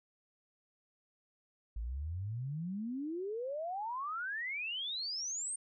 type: exponential sweep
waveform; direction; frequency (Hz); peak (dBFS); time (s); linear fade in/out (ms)
sine; up; 51.91 to 8870; -36; 1.76-5.56; 5
effects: none